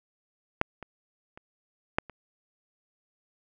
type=clicks; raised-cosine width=0.5 ms; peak=-7 / -25 / -30 / -8 / -28 dBFS; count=5; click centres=0.614 / 0.827 / 1.375 / 1.985 / 2.097 s; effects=none